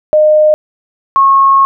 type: tone pair in turn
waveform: sine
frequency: 612 / 1090.5 Hz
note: D#5 / C#6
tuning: -29 / -29 cents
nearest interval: minor seventh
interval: 1000 cents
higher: second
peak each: -4 dBFS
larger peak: neither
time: 0.13-0.54 / 1.16-1.65 s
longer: second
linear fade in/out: 0 ms
effects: none